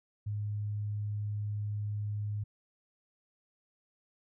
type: tone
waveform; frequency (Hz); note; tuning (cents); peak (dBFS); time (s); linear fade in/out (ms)
sine; 104.2; G#2; +6; -32; 0.26-2.44; 10
effects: none